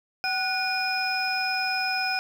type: tone cluster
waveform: sine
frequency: 761 / 1472 / 2440 / 5110 Hz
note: F#5 / F#6 / D#7 / D#8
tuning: +48 / -9 / -34 / +45 cents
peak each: -29 dBFS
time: 0.24-2.19 s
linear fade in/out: 0 ms
effects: tanh soft clip ceiling -15 dBFS + 8-bit